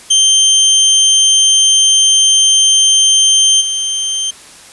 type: tone with level steps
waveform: 25% pulse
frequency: 3150 Hz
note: G7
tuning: 8 cents sharp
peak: -3 / -11 dBFS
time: 0.1-4.31 s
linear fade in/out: 10 ms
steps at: 3.6 s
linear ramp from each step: 20 ms
effects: white hiss -37 dBFS RMS until 4.72 s + resampled to 24000 Hz